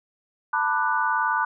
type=chord; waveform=sine; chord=B minor seventh; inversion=third; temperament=just; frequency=889 / 987.8 / 1185.3 / 1481.6 Hz; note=A5 / B5 / D6 / F#6; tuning=+18 / 0 / +16 / +2 cents; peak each=-26 / -26 / -27 / -25 dBFS; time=0.53-1.45 s; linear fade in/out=5 ms; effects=none